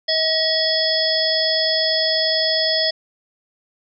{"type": "harmonic tone with a mistuned harmonic", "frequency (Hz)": 637, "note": "D#5", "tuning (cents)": 41, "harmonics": [1, 3, 5, 7, 8], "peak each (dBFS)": [-22, -26, -24, -24, -20], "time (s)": [0.08, 2.91], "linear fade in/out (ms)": 10, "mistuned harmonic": 5, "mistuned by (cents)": 91, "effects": []}